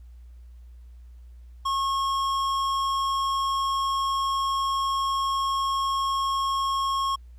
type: tone with tanh clipping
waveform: triangle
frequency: 1088 Hz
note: C#6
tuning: 33 cents flat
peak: -25 dBFS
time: 1.65-7.16 s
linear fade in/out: 10 ms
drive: 18 dB
effects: added 60 Hz sine -43 dBFS peak until 7.38 s + pink hiss -70 dBFS RMS until 7.38 s